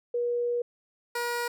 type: tone pair in turn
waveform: sine / 15% pulse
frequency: 480.7 / 478.2 Hz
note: B4 / A#4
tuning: -47 / +44 cents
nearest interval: unison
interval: 9 cents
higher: first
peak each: -25 / -22 dBFS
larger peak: second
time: 0.14-0.62 / 1.15-1.48 s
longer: first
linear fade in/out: 5 ms
effects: none